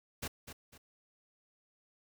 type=noise with echo; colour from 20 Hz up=pink; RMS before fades=-39 dBFS; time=0.22-0.28 s; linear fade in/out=10 ms; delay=250 ms; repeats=2; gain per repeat=-9 dB; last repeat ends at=0.78 s; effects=none